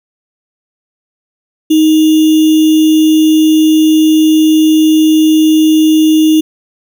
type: tone with sample-and-hold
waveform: sine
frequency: 313.2 Hz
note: D#4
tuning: 11 cents sharp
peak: -4 dBFS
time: 1.7-6.41 s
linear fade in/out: 10 ms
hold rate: 3150 Hz
effects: none